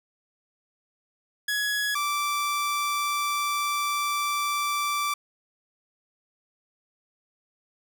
sawtooth tone pair in turn, 1679 / 1167.8 Hz, G#6 / D6, +18 / -10 cents, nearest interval tritone, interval 628 cents, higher first, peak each -21 dBFS, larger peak neither, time 1.48-1.95 / 1.95-5.14 s, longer second, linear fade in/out 5 ms, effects none

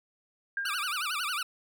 sine tone with exponential decay, 1605 Hz, G6, 40 cents sharp, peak -27 dBFS, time 0.57-1.08 s, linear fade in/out 2 ms, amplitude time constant 110 ms
20% pulse tone with vibrato, 1318.5 Hz, E6, in tune, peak -25 dBFS, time 0.65-1.43 s, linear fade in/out 5 ms, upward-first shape sine, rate 11 Hz, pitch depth 230 cents each way
effects none

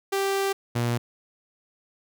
sawtooth tone pair in turn, 392 / 119.27 Hz, G4 / A#2, 0 / +40 cents, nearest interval octave + major sixth, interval 2060 cents, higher first, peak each -19 dBFS, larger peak neither, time 0.12-0.53 / 0.75-0.98 s, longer first, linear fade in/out 10 ms, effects none

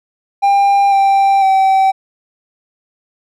triangle tone with pitch steps, 798 / 786 / 770 Hz, G5 / G5 / G5, +31 / +4 / -31 cents, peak -6 dBFS, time 0.42-1.92 s, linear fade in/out 20 ms, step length 500 ms, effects none

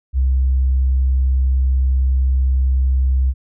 sine tone, 65.41 Hz, C2, in tune, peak -11 dBFS, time 0.13-3.34 s, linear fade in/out 50 ms, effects tanh soft clip ceiling -9 dBFS

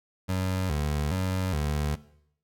25% pulse tone with vibrato, 83.2 Hz, E2, 17 cents sharp, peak -22 dBFS, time 0.28-1.96 s, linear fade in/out 20 ms, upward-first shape square, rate 1.2 Hz, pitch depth 200 cents each way, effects noise-tail reverb RT60 0.7 s tail -18 dB re dry

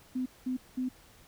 sine tone bursts at uneven times, 255 Hz, C4, 44 cents flat, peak -29 dBFS, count 3, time 0.15-0.26 / 0.46-0.57 / 0.77-0.89 s, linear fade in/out 10 ms, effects pink hiss -58 dBFS RMS until 1.27 s

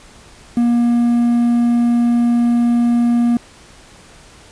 triangle tone with quantisation, 237.7 Hz, A#3, 34 cents sharp, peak -9 dBFS, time 0.57-3.37 s, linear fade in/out 2 ms, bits 6, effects pink hiss -43 dBFS RMS until 4.51 s + resampled to 22050 Hz

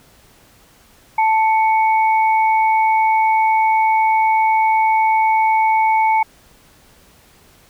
sine tone pair together, 880 / 2223 Hz, A5 / C#7, 0 / +4 cents, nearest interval octave + major third, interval 1604 cents, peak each -12 / -22 dBFS, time 1.18-6.23 s, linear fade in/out 5 ms, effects pink hiss -50 dBFS RMS until 7.69 s

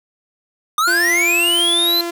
square linear sweep, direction up, 1200 to 4124 Hz, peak -14 dBFS, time 0.78-2.01 s, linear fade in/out 2 ms
sawtooth tone with pitch glide, 344.7 to 342.1 Hz, F4 to F4, -23 to -36 cents, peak -18 dBFS, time 0.87-2.11 s, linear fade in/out 10 ms, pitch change -13 cents, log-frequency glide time 1.22-1.89 s
effects none

